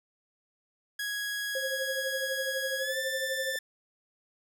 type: tone with pitch glide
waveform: sawtooth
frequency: 1661.2 to 1770.2 Hz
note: G#6 to A6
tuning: 0 to +10 cents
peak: -28 dBFS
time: 0.99-3.59 s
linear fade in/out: 5 ms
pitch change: +110 cents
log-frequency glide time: 2.78-2.97 s
type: tone with tremolo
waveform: sine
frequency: 530 Hz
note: C5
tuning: 22 cents sharp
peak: -29 dBFS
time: 1.55-3.56 s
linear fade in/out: 2 ms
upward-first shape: triangle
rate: 12 Hz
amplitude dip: 90%
effects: none